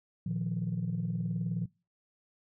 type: chord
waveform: sine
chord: Bb suspended fourth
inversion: none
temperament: equal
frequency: 116.54 / 155.56 / 174.61 Hz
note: Bb2 / Eb3 / F3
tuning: 0 / 0 / 0 cents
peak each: -35 / -35 / -32 dBFS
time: 0.26-1.66 s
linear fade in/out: 5 ms
effects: noise-tail reverb RT60 0.3 s tail -23 dB re dry + tanh soft clip ceiling -24 dBFS